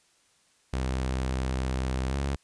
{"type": "tone with pitch glide", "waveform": "sawtooth", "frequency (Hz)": [64.7, 68.94], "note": ["C2", "C#2"], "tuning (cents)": [-19, -9], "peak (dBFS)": -23, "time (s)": [0.73, 2.36], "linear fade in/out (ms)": 5, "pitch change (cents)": 110, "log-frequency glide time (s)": [2.09, 2.15], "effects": ["white hiss -65 dBFS RMS until 2.43 s", "resampled to 22050 Hz"]}